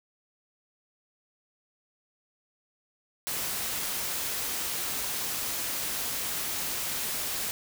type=noise; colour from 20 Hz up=white; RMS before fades=-32 dBFS; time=3.27-7.51 s; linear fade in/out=0 ms; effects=none